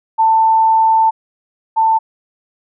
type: tone pair in turn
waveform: sine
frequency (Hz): 890 / 890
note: A5 / A5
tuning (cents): +20 / +20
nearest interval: unison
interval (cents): 0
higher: neither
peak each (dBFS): -8 / -9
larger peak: first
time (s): 0.18-1.11 / 1.76-1.99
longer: first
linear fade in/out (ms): 20
effects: none